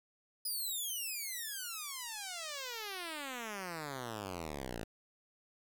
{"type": "exponential sweep", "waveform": "5% pulse", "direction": "down", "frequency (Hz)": [5030, 53.4], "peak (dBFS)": -29, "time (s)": [0.45, 4.84], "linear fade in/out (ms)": 5, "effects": ["11-bit"]}